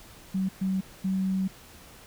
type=tone bursts at uneven times; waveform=sine; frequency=190 Hz; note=F#3; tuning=46 cents sharp; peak=-24 dBFS; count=3; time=0.34-0.49 / 0.61-0.81 / 1.04-1.48 s; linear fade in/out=10 ms; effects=pink hiss -50 dBFS RMS until 2.06 s